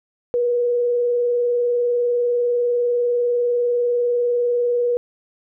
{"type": "tone with vibrato", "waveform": "sine", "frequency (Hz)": 483.1, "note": "B4", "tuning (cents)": -38, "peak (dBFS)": -16, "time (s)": [0.34, 4.97], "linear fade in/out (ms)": 0, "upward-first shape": "sine", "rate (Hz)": 20, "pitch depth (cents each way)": 26, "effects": []}